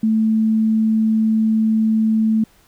sine tone, 220 Hz, A3, in tune, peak -13 dBFS, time 0.03-2.44 s, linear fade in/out 5 ms, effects pink hiss -54 dBFS RMS until 2.67 s

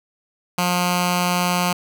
10% pulse tone with notch filter, 178 Hz, F3, 33 cents sharp, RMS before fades -20 dBFS, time 0.58-1.73 s, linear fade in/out 5 ms, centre 410 Hz, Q 0.72, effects none

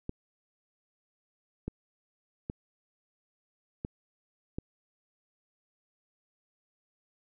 clicks, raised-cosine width 3 ms, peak -21 dBFS, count 5, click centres 0.094 / 1.68 / 2.499 / 3.849 / 4.585 s, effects none

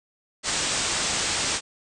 white low-pass noise, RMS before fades -26 dBFS, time 0.43-1.61 s, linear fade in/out 50 ms, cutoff 8700 Hz, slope 96 dB/octave, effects none

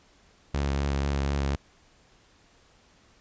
sawtooth tone with vibrato, 69.9 Hz, C#2, 15 cents sharp, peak -21 dBFS, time 0.54-1.56 s, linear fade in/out 5 ms, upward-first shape sine, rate 4.1 Hz, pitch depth 21 cents each way, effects pink hiss -60 dBFS RMS until 3.2 s + resampled to 16000 Hz

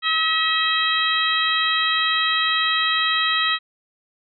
harmonic tone, 642 Hz, E5, 46 cents flat, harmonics 2 / 3 / 4 / 5 / 6, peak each -23 / -23 / -27 / -24 / -24 dBFS, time 0.02-3.59 s, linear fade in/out 50 ms, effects none

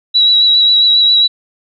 sine tone with vibrato, 3900 Hz, B7, 23 cents flat, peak -6 dBFS, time 0.14-1.28 s, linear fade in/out 20 ms, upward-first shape triangle, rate 7.4 Hz, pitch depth 27 cents each way, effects none

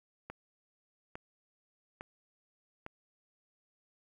click train, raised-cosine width 0.5 ms, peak -27 dBFS, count 4, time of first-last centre 0.3-2.864 s, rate 1.17 Hz, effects 10-bit

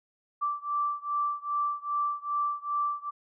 sine beating tone pair, 1168 / 1170.5 Hz, D6 / D6, -10 / -6 cents, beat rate 2.5 Hz, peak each -30 / -31 dBFS, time 0.41-3.11 s, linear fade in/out 20 ms, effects none

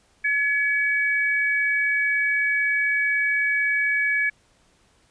sine tone pair together, 1700 / 2269 Hz, G#6 / C#7, +40 / +40 cents, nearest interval perfect fourth, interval 500 cents, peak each -22 dBFS, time 0.24-4.3 s, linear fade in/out 10 ms, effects pink hiss -61 dBFS RMS until 5.1 s + resampled to 22050 Hz

